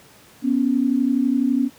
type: tone pair together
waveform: sine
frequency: 245.2 / 277.2 Hz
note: B3 / C#4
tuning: -12 / 0 cents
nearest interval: major second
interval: 212 cents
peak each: -19 dBFS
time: 0.42-1.7 s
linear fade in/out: 50 ms
effects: pink hiss -49 dBFS RMS until 1.78 s + high-pass 100 Hz 12 dB/octave